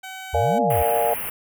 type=tone; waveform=15% pulse; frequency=758 Hz; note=F#5; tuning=42 cents sharp; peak=-27 dBFS; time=0.03-0.59 s; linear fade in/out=10 ms
type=exponential two-way sweep; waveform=sine; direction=up then down; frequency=68.6 to 266.3 to 68.6 Hz; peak=-23 dBFS; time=0.33-0.83 s; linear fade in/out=10 ms; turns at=0.6 s
type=chord; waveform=sine; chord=Bb dominant seventh; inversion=none; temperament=equal; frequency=466.2 / 587.3 / 698.5 / 830.6 Hz; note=Bb4 / D5 / F5 / Ab5; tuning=0 / 0 / 0 / 0 cents; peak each=-24 / -24 / -22 / -24 dBFS; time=0.34-1.14 s; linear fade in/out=5 ms
type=band-stop noise; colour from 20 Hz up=white; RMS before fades=-29 dBFS; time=0.7-1.3 s; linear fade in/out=5 ms; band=3000 to 9700 Hz; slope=96 dB/octave
effects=none